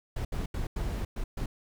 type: noise bursts at uneven times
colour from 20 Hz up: brown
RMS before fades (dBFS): -32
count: 6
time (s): 0.16-0.25 / 0.32-0.46 / 0.54-0.67 / 0.76-1.05 / 1.16-1.24 / 1.37-1.46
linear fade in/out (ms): 5
effects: none